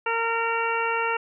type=harmonic tone; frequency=459 Hz; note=A#4; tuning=27 cents flat; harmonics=1 / 2 / 3 / 4 / 5 / 6; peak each=-29 / -27 / -28 / -34 / -33 / -31 dBFS; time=0.06-1.17 s; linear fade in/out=5 ms; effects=none